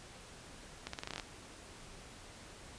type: accelerating click train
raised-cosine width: 0.2 ms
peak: -22 dBFS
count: 10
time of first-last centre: 0.87-1.198 s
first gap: 64 ms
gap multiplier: 0.85
effects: pink hiss -53 dBFS RMS until 2.78 s + resampled to 22050 Hz